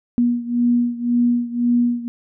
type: beating tone pair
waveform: sine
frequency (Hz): 239.9 / 241.8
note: A#3 / B3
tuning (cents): +50 / -36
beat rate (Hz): 1.9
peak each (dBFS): -17 / -20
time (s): 0.18-2.08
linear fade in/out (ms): 0
effects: none